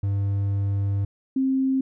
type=tone pair in turn; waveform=triangle / sine; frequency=99.6 / 265.2 Hz; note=G2 / C4; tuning=+28 / +23 cents; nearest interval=octave + perfect fourth; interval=1695 cents; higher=second; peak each=-19 dBFS; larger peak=neither; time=0.03-1.05 / 1.36-1.81 s; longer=first; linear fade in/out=5 ms; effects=none